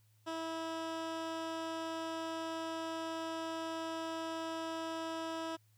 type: tone with low-pass filter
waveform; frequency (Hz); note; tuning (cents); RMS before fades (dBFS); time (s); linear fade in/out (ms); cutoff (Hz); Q
15% pulse; 325.6; E4; -21; -40; 0.26-5.57; 20; 7300; 0.59
effects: added 107 Hz sine -66 dBFS peak until 5.77 s + white hiss -75 dBFS RMS until 5.77 s